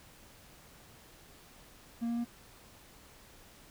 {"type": "tone with pitch steps", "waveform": "triangle", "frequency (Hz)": [233.1, 235, 236.9], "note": ["A#3", "A#3", "A#3"], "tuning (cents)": [0, 14, 28], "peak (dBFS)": -29, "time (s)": [2.01, 2.25], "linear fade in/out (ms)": 20, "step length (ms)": 80, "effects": ["pink hiss -57 dBFS RMS until 3.7 s"]}